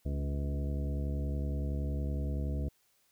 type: harmonic tone with a mistuned harmonic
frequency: 70.7 Hz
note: C#2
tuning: 35 cents sharp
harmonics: 1 / 2 / 3 / 4 / 5 / 6 / 7 / 9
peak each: -32 / -38 / -43 / -44 / -49 / -53 / -48 / -50 dBFS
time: 0.05-2.69 s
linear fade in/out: 10 ms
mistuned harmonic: 3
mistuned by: +24 cents
effects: white hiss -71 dBFS RMS until 3.11 s